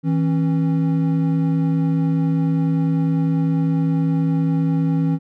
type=tone pair together; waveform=triangle; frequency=162.16 / 272 Hz; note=E3 / C#4; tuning=-28 / -33 cents; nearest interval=major sixth; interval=895 cents; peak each=-15 / -19 dBFS; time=0.03-5.19 s; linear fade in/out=50 ms; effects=none